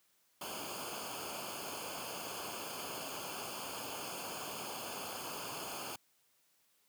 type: noise with comb filter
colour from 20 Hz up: pink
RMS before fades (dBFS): -43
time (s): 0.41-5.96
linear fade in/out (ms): 5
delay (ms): 0.52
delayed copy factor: -0.85
effects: white hiss -73 dBFS RMS until 6.88 s + high-pass 100 Hz 12 dB/octave